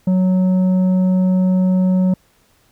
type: tone with tanh clipping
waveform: sine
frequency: 185 Hz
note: F#3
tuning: in tune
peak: -13 dBFS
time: 0.07-2.14 s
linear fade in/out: 5 ms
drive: 7 dB
effects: pink hiss -57 dBFS RMS until 2.71 s